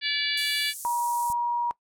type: harmonic tone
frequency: 576 Hz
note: D5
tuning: 34 cents flat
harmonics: 3 / 4 / 5 / 6 / 7 / 8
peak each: -31 / -31 / -32 / -30 / -33 / -32 dBFS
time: 0.01-0.74 s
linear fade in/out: 50 ms
type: high-pass noise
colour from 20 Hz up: white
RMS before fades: -34 dBFS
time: 0.37-1.33 s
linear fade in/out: 5 ms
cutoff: 7000 Hz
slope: 24 dB/octave
type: tone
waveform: sine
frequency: 954 Hz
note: A#5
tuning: 40 cents sharp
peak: -23 dBFS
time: 0.85-1.71 s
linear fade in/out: 0 ms
type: click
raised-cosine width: 5 ms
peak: -33 dBFS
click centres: 1.301 s
effects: noise-tail reverb RT60 0.1 s tail -21 dB re dry + low-pass 12000 Hz 12 dB/octave